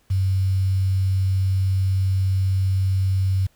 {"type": "tone with quantisation", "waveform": "sine", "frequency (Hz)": 95.3, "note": "G2", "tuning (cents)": -48, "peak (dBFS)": -17, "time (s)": [0.1, 3.47], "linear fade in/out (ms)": 10, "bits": 7, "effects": ["pink hiss -62 dBFS RMS until 3.55 s"]}